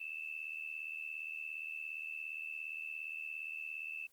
sine tone with amplitude modulation, 2637 Hz, E7, in tune, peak -37 dBFS, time 0-4.07 s, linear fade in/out 10 ms, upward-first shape sine, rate 77.3 Hz, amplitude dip 80%, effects white hiss -70 dBFS RMS until 4.12 s + Opus 24 kbps

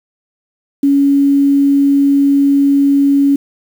sine tone with quantisation, 280 Hz, C#4, 18 cents sharp, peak -7 dBFS, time 0.83-3.36 s, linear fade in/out 5 ms, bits 6, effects none

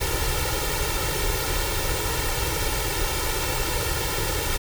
pink noise with comb filter, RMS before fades -25 dBFS, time 0-4.58 s, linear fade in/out 20 ms, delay 2.2 ms, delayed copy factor +1, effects none

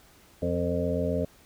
harmonic tone with a mistuned harmonic, 87.31 Hz, F2, in tune, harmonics 1 / 2 / 3 / 5 / 6 / 7, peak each -32 / -32 / -32 / -32 / -32 / -32 dBFS, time 0.42-1.25 s, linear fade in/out 5 ms, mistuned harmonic 5, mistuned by +44 cents, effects pink hiss -57 dBFS RMS until 1.45 s

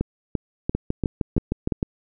two click trains, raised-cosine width 3 ms, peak -9 / -9 dBFS, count 6 / 8, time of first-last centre 0.01-1.722 / 0.75-1.829 s, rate 2.92 / 6.49 Hz, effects none

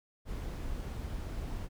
brown noise, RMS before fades -38 dBFS, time 0.25-1.69 s, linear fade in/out 50 ms, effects none

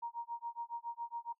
sine tone with tremolo, 938 Hz, A#5, 11 cents sharp, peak -36 dBFS, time 0.02-1.33 s, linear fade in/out 10 ms, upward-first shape sine, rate 7.2 Hz, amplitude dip 100%, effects noise-tail reverb RT60 0.1 s tail -22 dB re dry

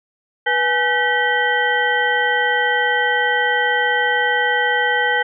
sine tone cluster, 488.6 / 835 / 1523 / 1938 / 3112 Hz, B4 / G#5 / F#6 / B6 / G7, -19 / +9 / +50 / -33 / -13 cents, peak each -23 / -21 / -20 / -19 / -27 dBFS, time 0.46-5.23 s, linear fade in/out 10 ms, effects none

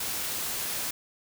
white noise, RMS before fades -32 dBFS, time 0-0.91 s, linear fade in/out 5 ms, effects none

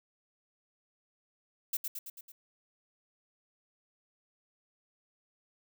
violet noise with echo, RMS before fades -32 dBFS, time 1.73-1.77 s, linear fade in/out 5 ms, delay 110 ms, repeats 5, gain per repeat -4 dB, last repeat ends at 2.32 s, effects none

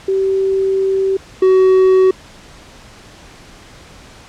sine / triangle tone pair in turn, 385.6 / 375.9 Hz, G4 / F#4, -28 / +27 cents, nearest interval unison, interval 45 cents, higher first, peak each -12 / -5 dBFS, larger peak second, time 0.08-1.17 / 1.42-2.11 s, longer first, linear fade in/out 5 ms, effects pink hiss -40 dBFS RMS until 4.28 s + low-pass 7000 Hz 12 dB/octave

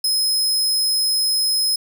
sawtooth tone, 5120 Hz, D#8, 49 cents sharp, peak -14 dBFS, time 0.04-1.76 s, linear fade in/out 5 ms, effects none

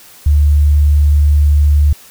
sine tone, 73.42 Hz, D2, in tune, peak -6 dBFS, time 0.26-1.93 s, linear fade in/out 5 ms, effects white hiss -40 dBFS RMS until 2.1 s

